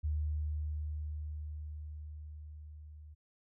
sine tone with level ramp, 75.8 Hz, D#2, 45 cents flat, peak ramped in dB -30 to -49 dBFS, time 0.03-3.15 s, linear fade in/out 20 ms, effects none

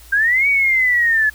sine linear two-way sweep, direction up then down, 1568 to 2272 to 1702 Hz, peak -12 dBFS, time 0.12-1.3 s, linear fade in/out 10 ms, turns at 0.48 s, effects added 58 Hz sine -42 dBFS peak until 1.34 s + white hiss -45 dBFS RMS until 1.34 s

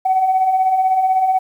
sine beating tone pair, 740 / 756 Hz, F#5 / F#5, 0 / +37 cents, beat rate 16 Hz, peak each -21 / -12 dBFS, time 0.05-1.39 s, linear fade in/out 10 ms, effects tanh soft clip ceiling -7 dBFS + 8-bit

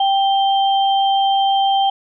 sine tone pair together, 784 / 3147 Hz, G5 / G7, 0 / +6 cents, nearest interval 2 octaves, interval 2406 cents, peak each -13 / -22 dBFS, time 0-1.9 s, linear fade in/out 5 ms, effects none

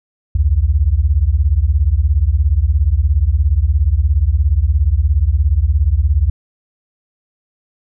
sine beating tone pair, 64.3 / 81.3 Hz, C2 / E2, -30 / -23 cents, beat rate 17 Hz, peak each -13 dBFS, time 0.35-6.3 s, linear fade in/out 5 ms, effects none

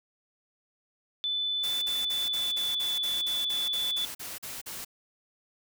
sine tone with pitch glide, 3503 to 3469 Hz, A7 to A7, -8 to -25 cents, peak -27 dBFS, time 1.24-4.05 s, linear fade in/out 0 ms, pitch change -17 cents, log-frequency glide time 1.7-2.82 s
white noise bursts, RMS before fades -39 dBFS, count 14, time 1.63-4.849 s, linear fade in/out 10 ms, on 190 ms, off 43 ms
effects none

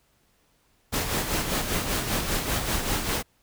pink noise with tremolo, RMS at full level -25 dBFS, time 0.92-3.23 s, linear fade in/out 20 ms, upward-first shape sine, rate 5.1 Hz, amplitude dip 50%, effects pink hiss -66 dBFS RMS until 3.42 s

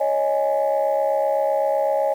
sine chord, C# suspended second, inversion none, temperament equal, 554.4 / 622.3 / 830.6 Hz, C#5 / D#5 / G#5, 0 / 0 / 0 cents, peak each -20 / -21 / -23 dBFS, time 0-2.14 s, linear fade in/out 10 ms, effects tanh soft clip ceiling -11 dBFS + 8-bit

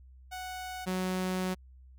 sawtooth tone pair in turn, 740 / 185 Hz, F#5 / F#3, 0 / 0 cents, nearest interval 2 octaves, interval 2400 cents, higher first, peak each -34 / -26 dBFS, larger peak second, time 0.31-0.86 / 0.86-1.55 s, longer second, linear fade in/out 20 ms, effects added 64 Hz sine -51 dBFS peak until 1.98 s

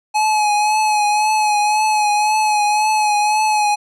square tone with vibrato, 847 Hz, G#5, 34 cents sharp, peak -14 dBFS, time 0.14-3.76 s, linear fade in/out 20 ms, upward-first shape triangle, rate 1.9 Hz, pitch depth 39 cents each way, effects resampled to 24000 Hz

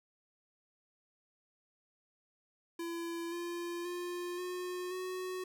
square tone with pitch steps, 337.4 / 345.1 / 352.9 / 361 / 369.2 Hz, E4 / F4 / F4 / F#4 / F#4, +40 / -21 / +18 / -43 / -4 cents, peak -38 dBFS, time 2.79-5.44 s, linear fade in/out 5 ms, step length 530 ms, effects none

